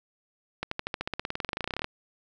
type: accelerating click train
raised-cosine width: 0.3 ms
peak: -14 dBFS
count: 26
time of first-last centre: 0.63-1.844 s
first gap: 84 ms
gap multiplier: 0.95
effects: none